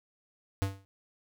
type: tone with exponential decay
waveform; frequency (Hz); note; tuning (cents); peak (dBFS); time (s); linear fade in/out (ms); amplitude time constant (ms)
square; 97.5; G2; -9; -24; 0.62-0.85; 0; 49
effects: none